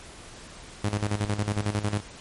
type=tone with tremolo; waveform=sawtooth; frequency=103.83 Hz; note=G#2; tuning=in tune; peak=-19 dBFS; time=0.84-2.01 s; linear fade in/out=5 ms; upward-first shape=square; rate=11 Hz; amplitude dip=70%; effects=pink hiss -45 dBFS RMS until 2.2 s + MP3 48 kbps